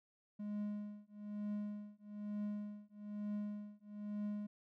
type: tone with tremolo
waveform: triangle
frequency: 207.7 Hz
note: G#3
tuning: in tune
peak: -35 dBFS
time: 0.39-4.47 s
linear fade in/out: 10 ms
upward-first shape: triangle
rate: 1.1 Hz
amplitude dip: 100%
effects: none